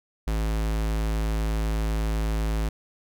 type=tone; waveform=square; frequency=54 Hz; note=A1; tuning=32 cents flat; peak=-24 dBFS; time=0.27-2.69 s; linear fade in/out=5 ms; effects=none